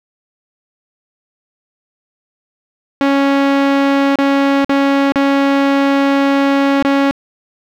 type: tone with dropouts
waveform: sawtooth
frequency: 277.2 Hz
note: C#4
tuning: in tune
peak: -6 dBFS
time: 3.01-7.11 s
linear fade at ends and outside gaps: 0 ms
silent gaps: 4.156-4.187 / 4.646-4.694 / 5.121-5.158 / 6.825-6.849 s
effects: low-pass 3000 Hz 12 dB/octave + 8-bit